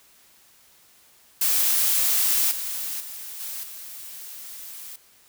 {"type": "noise with level steps", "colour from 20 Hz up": "blue", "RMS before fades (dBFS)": [-21, -30, -37, -33, -39], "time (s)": [1.41, 4.96], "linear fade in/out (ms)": 5, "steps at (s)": [2.51, 3, 3.4, 3.63], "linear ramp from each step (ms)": 5, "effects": ["white hiss -56 dBFS RMS until 5.28 s"]}